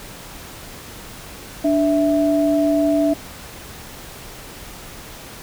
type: tone pair together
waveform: sine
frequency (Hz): 293.7 / 657.4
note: D4 / E5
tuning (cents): 0 / -5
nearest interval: octave + major second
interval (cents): 1395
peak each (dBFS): -16 / -18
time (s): 1.64-3.14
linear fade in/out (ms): 10
effects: pink hiss -37 dBFS RMS until 5.42 s